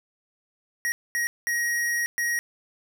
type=tone bursts at uneven times; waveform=square; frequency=1891 Hz; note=A#6; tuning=24 cents sharp; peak=-24 dBFS; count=4; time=0.85-0.92 / 1.15-1.27 / 1.47-2.06 / 2.18-2.39 s; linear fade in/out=0 ms; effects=none